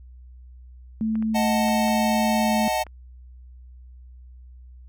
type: tone with pitch glide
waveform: sine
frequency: 220 to 218.5 Hz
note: A3 to A3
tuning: 0 to -12 cents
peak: -21 dBFS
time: 1.01-2.68 s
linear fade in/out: 0 ms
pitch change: -12 cents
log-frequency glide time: 2.44-2.5 s
type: clicks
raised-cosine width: 0.5 ms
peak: -27 dBFS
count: 5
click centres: 1.155 / 1.225 / 1.684 / 1.882 / 2.867 s
type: chord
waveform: square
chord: D# diminished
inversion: none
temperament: equal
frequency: 622.3 / 740 / 880 Hz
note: D#5 / F#5 / A5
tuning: 0 / 0 / 0 cents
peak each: -27 dBFS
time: 1.34-2.84 s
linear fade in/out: 20 ms
effects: added 62 Hz sine -42 dBFS peak until 4.88 s